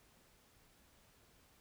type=silence; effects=pink hiss -68 dBFS RMS until 1.6 s